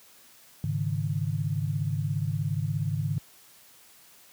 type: chord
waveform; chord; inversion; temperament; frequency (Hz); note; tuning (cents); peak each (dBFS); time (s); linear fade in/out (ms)
sine; Ab suspended fourth; none; equal; 103.83 / 138.59 / 155.56; Ab2 / Db3 / Eb3; 0 / 0 / 0; -30; 0.64-3.18; 0
effects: white hiss -55 dBFS RMS until 4.32 s + high-pass 60 Hz 12 dB/octave